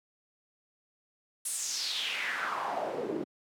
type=noise with band-pass filter sweep; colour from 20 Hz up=pink; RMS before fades=-34 dBFS; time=1.45-3.24 s; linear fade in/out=5 ms; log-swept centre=10000 to 290 Hz; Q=3.9; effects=high-pass 150 Hz 12 dB/octave